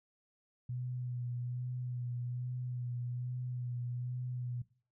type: tone with vibrato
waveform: sine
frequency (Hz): 123.47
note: B2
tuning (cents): 0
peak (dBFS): -36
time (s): 0.69-4.62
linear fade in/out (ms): 5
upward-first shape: sine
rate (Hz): 1.2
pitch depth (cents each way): 24
effects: noise-tail reverb RT60 0.4 s tail -18 dB re dry